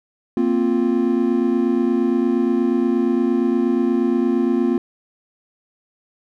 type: chord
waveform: triangle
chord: Bb suspended second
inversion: none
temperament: equal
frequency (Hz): 233.1 / 261.6 / 349.2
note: Bb3 / C4 / F4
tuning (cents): 0 / 0 / 0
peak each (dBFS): -18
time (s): 0.37-4.78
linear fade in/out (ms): 2
effects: none